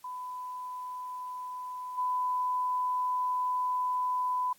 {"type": "tone with level steps", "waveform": "sine", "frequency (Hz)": 1001, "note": "B5", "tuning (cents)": 23, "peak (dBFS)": [-36, -27], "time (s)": [0.04, 4.53], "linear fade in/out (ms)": 5, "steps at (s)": 1.97, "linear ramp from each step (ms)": 20, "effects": ["white hiss -62 dBFS RMS until 4.58 s", "AAC 64 kbps"]}